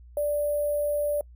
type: tone with sample-and-hold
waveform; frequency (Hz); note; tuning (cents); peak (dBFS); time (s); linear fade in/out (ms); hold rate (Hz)
sine; 587.3; D5; 0; -23; 0.17-1.21; 2; 11025
effects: noise-tail reverb RT60 0.1 s tail -26 dB re dry + added 60 Hz sine -46 dBFS peak until 1.35 s